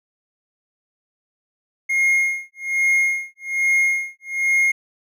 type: tone with tremolo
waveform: triangle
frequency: 2142 Hz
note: C7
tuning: 40 cents sharp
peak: -12 dBFS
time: 1.89-4.72 s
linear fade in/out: 10 ms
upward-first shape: sine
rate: 1.2 Hz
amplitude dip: 100%
effects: none